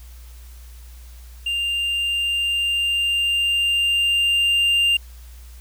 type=tone with level ramp; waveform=triangle; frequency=2794 Hz; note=F7; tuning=in tune; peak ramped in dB=-19 to -13 dBFS; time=1.46-4.97 s; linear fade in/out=5 ms; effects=added 60 Hz sine -38 dBFS peak until 5.6 s + white hiss -51 dBFS RMS until 5.6 s

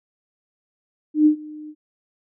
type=tone with ADSR envelope; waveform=sine; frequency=304 Hz; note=D#4; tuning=40 cents flat; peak=-9 dBFS; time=1.14-1.75 s; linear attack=120 ms; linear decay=96 ms; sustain=-24 dB; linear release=57 ms; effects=none

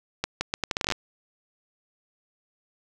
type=accelerating click train; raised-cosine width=0.2 ms; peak=-8 dBFS; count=13; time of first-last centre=0.24-0.922 s; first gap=170 ms; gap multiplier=0.76; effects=none

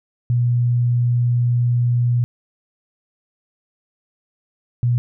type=tone pair in turn; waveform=sine; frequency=121.1 / 121.1 Hz; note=B2 / B2; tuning=-34 / -34 cents; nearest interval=unison; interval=0 cents; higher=neither; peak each=-14 dBFS; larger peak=neither; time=0.3-2.24 / 4.83-4.98 s; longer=first; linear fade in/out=0 ms; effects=none

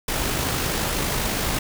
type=noise with amplitude modulation; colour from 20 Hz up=pink; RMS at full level=-23 dBFS; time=0.08-1.59 s; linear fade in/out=5 ms; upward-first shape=sine; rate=52 Hz; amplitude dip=30%; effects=none

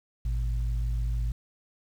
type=tone pair together; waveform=sine; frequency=54.49 / 121 Hz; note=A1 / B2; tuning=-16 / -35 cents; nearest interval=octave + major second; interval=1381 cents; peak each=-25 / -33 dBFS; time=0.25-1.32 s; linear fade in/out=5 ms; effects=tanh soft clip ceiling -20 dBFS + 9-bit

